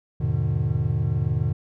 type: chord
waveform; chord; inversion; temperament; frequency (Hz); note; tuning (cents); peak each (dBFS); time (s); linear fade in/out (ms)
triangle; E dominant seventh; none; equal with one note detuned; 82.41 / 103.83 / 123.47 / 150.61; E2 / G#2 / B2 / D3; 0 / 0 / 0 / +44; -27 / -24 / -23 / -24; 0.2-1.53; 10
effects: none